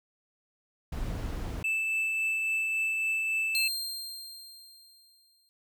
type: noise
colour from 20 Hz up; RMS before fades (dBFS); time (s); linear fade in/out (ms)
brown; -34; 0.92-1.63; 5
type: tone with tremolo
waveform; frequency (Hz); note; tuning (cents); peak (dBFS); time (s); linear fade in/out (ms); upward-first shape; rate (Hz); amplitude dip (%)
triangle; 2637; E7; 0; -24; 1.64-3.68; 5; triangle; 3.6; 25
type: tone with exponential decay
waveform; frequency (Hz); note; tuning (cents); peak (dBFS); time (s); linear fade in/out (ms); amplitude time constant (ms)
sawtooth; 4186; C8; 0; -24; 3.55-5.49; 0; 420
effects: none